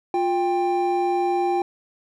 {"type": "tone pair together", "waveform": "triangle", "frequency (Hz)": [352.9, 792.2], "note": ["F4", "G5"], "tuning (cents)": [18, 18], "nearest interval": "octave + major second", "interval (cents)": 1400, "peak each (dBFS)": -20, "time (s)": [0.14, 1.62], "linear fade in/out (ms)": 2, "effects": []}